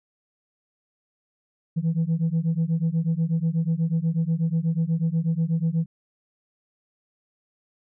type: beating tone pair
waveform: sine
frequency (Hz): 160.1 / 168.3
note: D#3 / E3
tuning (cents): +50 / +36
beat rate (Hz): 8.2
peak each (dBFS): -22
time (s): 1.76-5.86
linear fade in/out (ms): 20
effects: tanh soft clip ceiling -17 dBFS